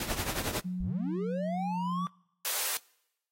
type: noise with tremolo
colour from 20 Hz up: pink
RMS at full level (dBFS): -31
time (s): 0-0.6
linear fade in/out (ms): 2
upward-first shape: triangle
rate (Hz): 11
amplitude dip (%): 75
type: tone with pitch glide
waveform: sine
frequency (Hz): 181.7 to 177.86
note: F#3 to F3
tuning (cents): -31 to +32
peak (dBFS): -31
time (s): 0.64-2.07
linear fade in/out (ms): 20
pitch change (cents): -37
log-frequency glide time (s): 1.71-1.77
type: linear sweep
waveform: triangle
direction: up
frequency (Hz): 36.21 to 1174.7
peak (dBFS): -31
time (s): 0.8-2.07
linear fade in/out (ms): 0
type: high-pass noise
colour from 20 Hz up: white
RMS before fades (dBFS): -32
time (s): 2.45-2.77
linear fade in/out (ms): 0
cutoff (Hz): 470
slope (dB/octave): 24
effects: noise-tail reverb RT60 0.9 s tail -26 dB re dry + AAC 48 kbps